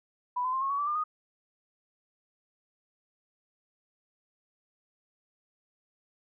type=tone with pitch steps; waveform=sine; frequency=987.8 / 1020.3 / 1053.8 / 1088.5 / 1124.2 / 1161.2 / 1199.4 / 1238.8 Hz; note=B5 / C6 / C6 / C#6 / C#6 / D6 / D6 / D#6; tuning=0 / -44 / +12 / -32 / +24 / -20 / +36 / -8 cents; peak=-27 dBFS; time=0.36-1.04 s; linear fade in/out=10 ms; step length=85 ms; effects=none